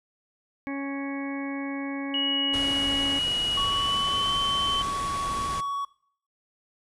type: harmonic tone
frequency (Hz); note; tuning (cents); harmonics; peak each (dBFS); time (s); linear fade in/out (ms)
277.2; C#4; 0; 1 / 2 / 3 / 4 / 6 / 7 / 8; -30 / -40 / -42 / -42 / -43 / -46 / -40; 0.67-3.19; 0
type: tone with pitch glide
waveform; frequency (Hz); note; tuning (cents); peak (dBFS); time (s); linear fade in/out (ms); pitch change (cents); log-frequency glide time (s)
sine; 2906 to 3075; F#7 to G7; -32 to -34; -25; 2.14-4.82; 2; +98; 3.59-4.33
type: low-pass noise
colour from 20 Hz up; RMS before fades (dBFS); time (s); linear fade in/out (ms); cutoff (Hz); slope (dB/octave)
pink; -36; 2.53-5.61; 10; 11000; 96
type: tone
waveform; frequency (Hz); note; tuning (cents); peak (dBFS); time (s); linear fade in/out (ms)
triangle; 1122; C#6; +21; -25; 3.57-5.85; 5
effects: noise-tail reverb RT60 0.6 s tail -20 dB re dry